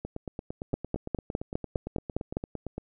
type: two click trains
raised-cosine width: 2 ms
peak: -21 / -14 dBFS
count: 25 / 9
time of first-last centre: 0.05-2.78 / 0.74-2.369 s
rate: 8.79 / 4.91 Hz
effects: none